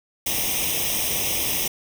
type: noise with comb filter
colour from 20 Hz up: white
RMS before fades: -24 dBFS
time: 0.26-1.68 s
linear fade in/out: 5 ms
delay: 0.34 ms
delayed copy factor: +0.85
effects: none